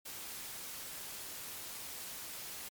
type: noise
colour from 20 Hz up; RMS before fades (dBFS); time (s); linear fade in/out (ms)
white; -45; 0.05-2.69; 10
effects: MP3 96 kbps